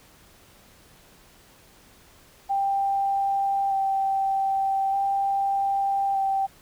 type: tone with vibrato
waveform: sine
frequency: 784 Hz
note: G5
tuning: in tune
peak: -21 dBFS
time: 2.49-6.47 s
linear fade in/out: 20 ms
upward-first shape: square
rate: 0.41 Hz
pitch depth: 11 cents each way
effects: pink hiss -54 dBFS RMS until 6.61 s